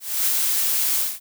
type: noise with ADSR envelope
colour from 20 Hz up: blue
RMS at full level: -19 dBFS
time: 0-1.2 s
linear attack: 280 ms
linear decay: 5 ms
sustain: -2 dB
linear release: 210 ms
effects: none